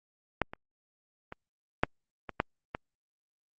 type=clicks; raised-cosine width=0.5 ms; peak=-10 / -25 / -25 / -7 / -22 / -10 / -18 dBFS; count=7; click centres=0.417 / 0.535 / 1.324 / 1.835 / 2.293 / 2.401 / 2.749 s; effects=Opus 48 kbps